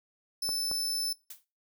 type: tone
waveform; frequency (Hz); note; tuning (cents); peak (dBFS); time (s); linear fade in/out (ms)
sawtooth; 5274; E8; 0; -27; 0.42-1.13; 5
type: clicks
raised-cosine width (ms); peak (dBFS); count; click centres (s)
1; -25; 2; 0.491 / 0.714
type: noise with exponential decay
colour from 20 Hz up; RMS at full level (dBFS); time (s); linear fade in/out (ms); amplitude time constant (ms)
blue; -39; 1.3-1.45; 5; 31
effects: noise-tail reverb RT60 0.3 s tail -20 dB re dry